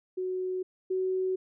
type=tone pair in turn; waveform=sine; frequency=370 / 374.1 Hz; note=F#4 / F#4; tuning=0 / +19 cents; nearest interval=unison; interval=19 cents; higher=second; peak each=-29 / -26 dBFS; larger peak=second; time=0.17-0.63 / 0.9-1.36 s; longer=neither; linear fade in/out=10 ms; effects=none